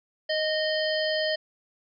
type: harmonic tone with a mistuned harmonic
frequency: 622.3 Hz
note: D#5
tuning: in tune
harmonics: 1 / 3 / 5 / 7 / 8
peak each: -26 / -31 / -33 / -34 / -35 dBFS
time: 0.29-1.36 s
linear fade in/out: 10 ms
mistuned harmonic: 3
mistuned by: -20 cents
effects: none